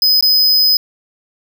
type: tone with dropouts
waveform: square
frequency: 5030 Hz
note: D#8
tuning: 18 cents sharp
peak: -9 dBFS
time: 0.02-0.77 s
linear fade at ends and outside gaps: 2 ms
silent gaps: 0.209-0.225 s
effects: none